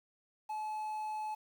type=tone with quantisation; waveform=triangle; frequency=859 Hz; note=A5; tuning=42 cents flat; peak=-34 dBFS; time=0.49-1.35 s; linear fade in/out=10 ms; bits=10; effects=none